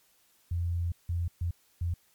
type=tone bursts at uneven times; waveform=sine; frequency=86 Hz; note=F2; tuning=26 cents flat; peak=-27 dBFS; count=4; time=0.51-0.92 / 1.09-1.28 / 1.41-1.51 / 1.81-1.94 s; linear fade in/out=5 ms; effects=white hiss -66 dBFS RMS until 2.14 s + MP3 96 kbps